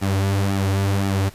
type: tone with flanger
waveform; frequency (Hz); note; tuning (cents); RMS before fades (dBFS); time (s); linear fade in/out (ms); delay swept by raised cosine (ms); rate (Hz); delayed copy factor
sawtooth; 98; G2; 0; -20; 0.01-1.3; 20; 1.9 to 6.5; 1.9; -0.7
effects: pink hiss -46 dBFS RMS until 1.34 s + resampled to 32000 Hz